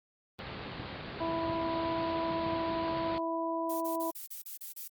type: low-pass noise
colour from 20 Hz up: pink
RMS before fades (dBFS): -40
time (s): 0.39-3.18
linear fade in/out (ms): 0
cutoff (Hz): 4600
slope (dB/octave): 96
type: clicks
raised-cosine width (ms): 5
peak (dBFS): -27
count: 5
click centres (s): 0.798 / 1.497 / 2.31 / 2.466 / 2.533
type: harmonic tone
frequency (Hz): 329.6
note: E4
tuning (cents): 0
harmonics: 1 / 2 / 3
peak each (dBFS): -35 / -35 / -35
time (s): 1.2-4.11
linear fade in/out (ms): 10
type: noise bursts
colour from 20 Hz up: violet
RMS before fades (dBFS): -42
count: 8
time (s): 3.69-4.881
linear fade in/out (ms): 10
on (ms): 120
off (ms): 33
effects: high-pass 80 Hz 12 dB/octave + Opus 24 kbps